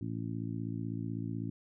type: harmonic tone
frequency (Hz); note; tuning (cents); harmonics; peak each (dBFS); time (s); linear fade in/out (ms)
56; A1; +31; 2 / 3 / 4 / 5 / 6; -38 / -41 / -42 / -41 / -47; 0.01-1.5; 5
effects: none